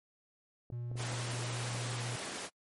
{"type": "clicks", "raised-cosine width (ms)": 2, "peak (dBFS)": -34, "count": 7, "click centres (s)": [0.702, 0.915, 0.956, 1.005, 1.138, 1.34, 1.748]}
{"type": "tone", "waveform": "triangle", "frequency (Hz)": 120, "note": "B2", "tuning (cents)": -49, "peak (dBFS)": -35, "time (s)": [0.72, 2.16], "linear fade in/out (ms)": 5}
{"type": "high-pass noise", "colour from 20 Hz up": "pink", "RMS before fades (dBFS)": -41, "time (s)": [0.96, 2.5], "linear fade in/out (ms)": 50, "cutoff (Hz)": 260, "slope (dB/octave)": 12}
{"effects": ["noise-tail reverb RT60 0.1 s tail -26 dB re dry", "MP3 48 kbps"]}